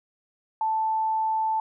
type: tone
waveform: sine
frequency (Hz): 880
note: A5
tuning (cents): 0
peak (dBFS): -22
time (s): 0.61-1.6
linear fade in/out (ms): 2
effects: none